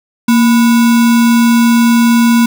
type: tone with sample-and-hold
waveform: sine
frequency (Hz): 233.1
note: A#3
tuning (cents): 0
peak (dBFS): -5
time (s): 0.28-2.46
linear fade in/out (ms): 5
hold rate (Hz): 1225
effects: none